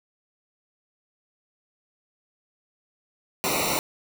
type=noise with comb filter; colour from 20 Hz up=pink; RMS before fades=-25 dBFS; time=3.44-3.79 s; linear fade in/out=0 ms; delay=0.61 ms; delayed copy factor=-1; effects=none